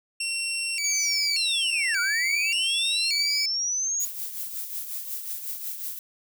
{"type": "tone with vibrato", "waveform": "20% pulse", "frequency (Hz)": 2500, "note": "D#7", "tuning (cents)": 8, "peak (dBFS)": -21, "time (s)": [0.2, 3.46], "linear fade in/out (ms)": 5, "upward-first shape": "square", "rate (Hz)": 0.86, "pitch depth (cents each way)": 150}
{"type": "linear two-way sweep", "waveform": "sine", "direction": "down then up", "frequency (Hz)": [6800, 1396.9, 6800], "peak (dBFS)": -24, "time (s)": [0.84, 4.05], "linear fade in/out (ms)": 2, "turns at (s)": 2}
{"type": "noise with tremolo", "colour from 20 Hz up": "violet", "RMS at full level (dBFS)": -31, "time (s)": [4, 5.99], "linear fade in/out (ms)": 2, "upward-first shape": "triangle", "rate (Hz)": 5.5, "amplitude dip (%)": 60}
{"effects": []}